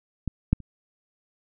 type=clicks; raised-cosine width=5 ms; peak=-15 / -6 / -30 dBFS; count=3; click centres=0.277 / 0.53 / 0.603 s; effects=none